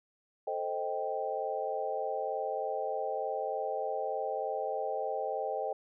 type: chord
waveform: sine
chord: A half-diminished seventh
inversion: none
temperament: equal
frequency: 440 / 523.3 / 622.3 / 784 Hz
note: A4 / C5 / Eb5 / G5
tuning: 0 / 0 / 0 / 0 cents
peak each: -38 / -37 / -37 / -36 dBFS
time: 0.47-5.73 s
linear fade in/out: 5 ms
effects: none